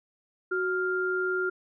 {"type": "tone pair together", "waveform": "sine", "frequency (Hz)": [370, 1398.5], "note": ["F#4", "F6"], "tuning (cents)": [0, 2], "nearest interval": "octave + major seventh", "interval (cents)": 2302, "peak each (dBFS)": -28, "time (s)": [0.51, 1.5], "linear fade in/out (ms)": 10, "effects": []}